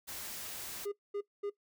white noise, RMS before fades -43 dBFS, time 0.07-0.86 s, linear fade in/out 20 ms
triangle tone bursts, 407 Hz, G#4, 35 cents flat, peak -32 dBFS, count 3, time 0.85-1.5 s, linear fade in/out 10 ms, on 70 ms, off 220 ms
effects noise-tail reverb RT60 0.1 s tail -17 dB re dry

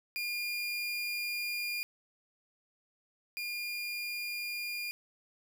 30% pulse tone pair in turn, 2417 / 2417 Hz, D7 / D7, +49 / +49 cents, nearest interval unison, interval 0 cents, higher neither, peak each -31 / -33 dBFS, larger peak first, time 0.16-1.83 / 3.37-4.91 s, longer first, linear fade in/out 0 ms, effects none

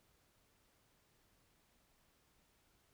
silence, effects pink hiss -74 dBFS RMS until 2.93 s

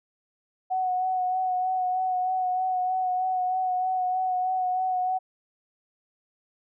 sine tone with vibrato, 740 Hz, F#5, in tune, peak -23 dBFS, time 0.7-5.19 s, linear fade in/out 20 ms, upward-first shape sine, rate 3.2 Hz, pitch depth 22 cents each way, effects none

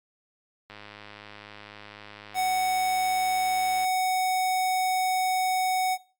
click train, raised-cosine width 0.3 ms, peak -27 dBFS, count 328, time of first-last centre 0.7-3.844 s, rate 104 Hz
square tone, 745 Hz, F#5, 12 cents sharp, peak -23 dBFS, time 2.34-5.98 s, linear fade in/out 50 ms
effects noise-tail reverb RT60 0.3 s tail -17 dB re dry + MP3 96 kbps

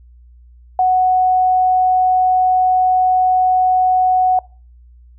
sine tone, 740 Hz, F#5, in tune, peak -10 dBFS, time 0.79-4.39 s, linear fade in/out 2 ms, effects noise-tail reverb RT60 0.4 s tail -24 dB re dry + added 60 Hz sine -41 dBFS peak until 5.18 s

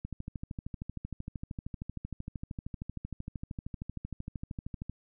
click train, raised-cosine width 5 ms, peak -25 dBFS, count 64, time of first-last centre 0.05-4.896 s, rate 13 Hz, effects none

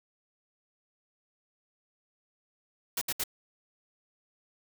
white noise bursts, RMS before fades -31 dBFS, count 3, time 2.97-3.238 s, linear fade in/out 5 ms, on 44 ms, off 68 ms, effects none

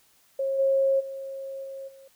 sine tone with level steps, 541 Hz, C#5, 42 cents flat, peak -24 / -19 / -33 / -35 / -47 dBFS, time 0.39-2.08 s, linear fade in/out 5 ms, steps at 0.58 / 0.99 / 1.63 / 1.87 s, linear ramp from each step 20 ms, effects white hiss -62 dBFS RMS until 2.15 s

